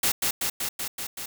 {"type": "noise with echo", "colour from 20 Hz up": "white", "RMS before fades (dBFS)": -23, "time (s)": [0.03, 0.12], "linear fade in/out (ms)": 5, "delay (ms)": 190, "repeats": 6, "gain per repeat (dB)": -2, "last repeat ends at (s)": 1.26, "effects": []}